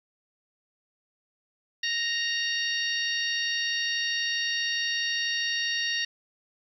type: harmonic tone with a mistuned harmonic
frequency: 932.3 Hz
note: A#5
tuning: in tune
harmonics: 2 / 3 / 4 / 5 / 6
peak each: -30 / -32 / -33 / -34 / -35 dBFS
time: 1.83-6.05 s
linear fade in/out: 5 ms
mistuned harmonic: 5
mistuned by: -56 cents
effects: 10-bit